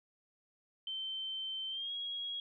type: tone with pitch glide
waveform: sine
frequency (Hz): 3100 to 3303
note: G7 to G#7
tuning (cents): -20 to -10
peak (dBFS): -37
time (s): 0.87-2.4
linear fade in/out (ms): 2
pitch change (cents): +110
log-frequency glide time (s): 1.69-1.92
effects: none